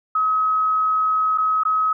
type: tone with dropouts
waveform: sine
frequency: 1275 Hz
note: D#6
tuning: 42 cents sharp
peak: -16 dBFS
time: 0.15-1.93 s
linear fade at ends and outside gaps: 5 ms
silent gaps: 1.377-1.382 / 1.635-1.651 s
effects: none